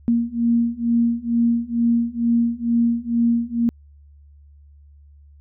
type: beating tone pair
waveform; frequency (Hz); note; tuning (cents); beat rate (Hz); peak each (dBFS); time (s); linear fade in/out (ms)
sine; 233.1 / 235.3; A#3 / A#3; 0 / +16; 2.2; -20 / -19; 0.08-3.69; 0
effects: added 72 Hz sine -45 dBFS peak until 5.4 s